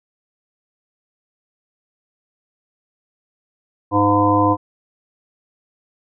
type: harmonic tone with a mistuned harmonic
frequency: 102.4 Hz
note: G#2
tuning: 24 cents flat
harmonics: 1 / 3 / 5 / 7 / 9 / 10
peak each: -21 / -17 / -21 / -22 / -22 / -17 dBFS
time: 3.91-4.57 s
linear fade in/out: 50 ms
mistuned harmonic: 10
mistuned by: -16 cents
effects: none